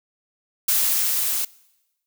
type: noise with level ramp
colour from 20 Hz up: blue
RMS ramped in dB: -19 to -24 dBFS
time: 0.68-1.45 s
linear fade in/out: 5 ms
effects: noise-tail reverb RT60 1.0 s tail -23 dB re dry